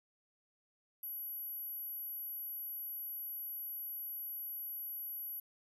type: tone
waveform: sine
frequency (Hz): 11730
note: F#9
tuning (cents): -16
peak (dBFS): -40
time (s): 1.03-5.4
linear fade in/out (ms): 5
effects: none